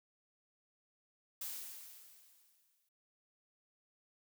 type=noise with exponential decay; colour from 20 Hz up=blue; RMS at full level=-41 dBFS; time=1.41-2.89 s; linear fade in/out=5 ms; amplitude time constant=320 ms; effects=none